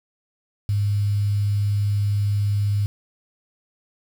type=tone with quantisation; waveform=sine; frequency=102.1 Hz; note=G#2; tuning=29 cents flat; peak=-18 dBFS; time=0.69-2.86 s; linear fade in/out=0 ms; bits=7; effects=none